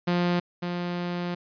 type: tone pair in turn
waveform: sawtooth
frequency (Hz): 175.8 / 175.8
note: F3 / F3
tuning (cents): +12 / +12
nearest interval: unison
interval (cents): 0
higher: neither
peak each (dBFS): -18 / -24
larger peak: first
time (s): 0.07-0.4 / 0.62-1.35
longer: second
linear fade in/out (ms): 10
effects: resampled to 11025 Hz